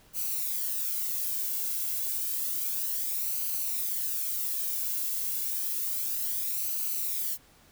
violet noise with flanger, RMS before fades -31 dBFS, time 0.13-7.38 s, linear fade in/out 50 ms, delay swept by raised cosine 0.56 to 1.66 ms, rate 0.3 Hz, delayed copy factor -0.6, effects pink hiss -59 dBFS RMS until 7.71 s

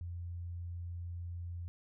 sine tone, 86.7 Hz, F2, 12 cents flat, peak -39 dBFS, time 0.01-1.68 s, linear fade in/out 0 ms, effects none

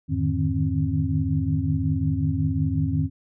sine tone cluster, 85.3 / 103.8 / 149.4 / 154.9 / 266.7 Hz, F2 / G#2 / D3 / D#3 / C4, -40 / 0 / +30 / -7 / +33 cents, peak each -27 dBFS, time 0.08-3.1 s, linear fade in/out 50 ms, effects none

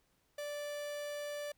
45% pulse tone, 585 Hz, D5, 7 cents flat, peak -39 dBFS, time 0.38-1.52 s, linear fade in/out 5 ms, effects pink hiss -75 dBFS RMS until 1.57 s

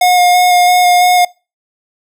square tone with vibrato, 718 Hz, F5, 48 cents sharp, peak -7 dBFS, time 0.01-1.25 s, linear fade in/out 5 ms, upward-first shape square, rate 3 Hz, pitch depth 11 cents each way, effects noise-tail reverb RT60 0.3 s tail -24 dB re dry

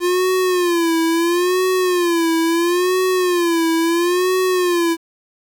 square tone with vibrato, 349.2 Hz, F4, in tune, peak -15 dBFS, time 0-4.97 s, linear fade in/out 50 ms, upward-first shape sine, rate 0.74 Hz, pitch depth 110 cents each way, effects 8-bit

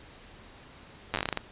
slowing click train, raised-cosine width 0.3 ms, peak -12 dBFS, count 11, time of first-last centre 1.14-1.374 s, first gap 9 ms, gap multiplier 1.2, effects pink hiss -51 dBFS RMS until 1.51 s + resampled to 8000 Hz

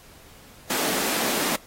pink high-pass noise, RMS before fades -26 dBFS, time 0.7-1.56 s, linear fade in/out 5 ms, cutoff 210 Hz, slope 24 dB/octave, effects pink hiss -50 dBFS RMS until 1.66 s + AAC 48 kbps

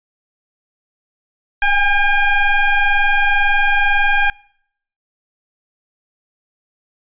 sine tone with frequency modulation, 799 Hz, G5, 33 cents sharp, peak -11 dBFS, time 1.62-4.3 s, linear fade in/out 2 ms, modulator 810 Hz, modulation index 2, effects noise-tail reverb RT60 0.7 s tail -25 dB re dry + resampled to 8000 Hz

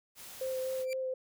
white noise, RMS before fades -48 dBFS, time 0.15-0.86 s, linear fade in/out 50 ms
sine tone with vibrato, 520 Hz, C5, 11 cents flat, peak -32 dBFS, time 0.41-1.14 s, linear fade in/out 5 ms, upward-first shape sine, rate 4 Hz, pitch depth 13 cents each way
sawtooth tone with exponential growth, 2349 Hz, D7, in tune, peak -33 dBFS, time 0.81-0.93 s, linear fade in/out 0 ms, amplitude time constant 25 ms
effects none

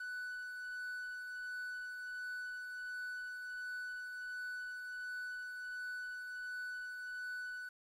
triangle tone with tremolo, 1489 Hz, F#6, 11 cents sharp, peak -38 dBFS, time 0-7.69 s, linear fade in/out 5 ms, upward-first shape triangle, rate 1.4 Hz, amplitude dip 35%, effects resampled to 32000 Hz + 11-bit

